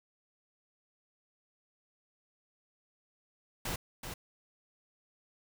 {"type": "noise with echo", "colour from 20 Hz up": "pink", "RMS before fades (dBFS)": -36, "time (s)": [3.65, 3.76], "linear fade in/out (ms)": 5, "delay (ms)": 380, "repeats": 1, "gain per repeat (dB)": -6, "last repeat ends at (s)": 4.14, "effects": []}